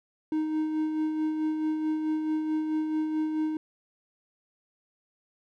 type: tone with tremolo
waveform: triangle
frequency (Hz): 311.1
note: D#4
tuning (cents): 0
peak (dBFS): -22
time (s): 0.32-3.57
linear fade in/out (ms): 2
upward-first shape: sine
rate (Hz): 4.6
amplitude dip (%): 40
effects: none